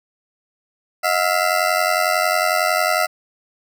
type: ring-modulated tone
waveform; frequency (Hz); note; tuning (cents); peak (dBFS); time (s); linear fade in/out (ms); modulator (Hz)
20% pulse; 674; E5; +38; -8; 1.03-3.07; 20; 45.5
effects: none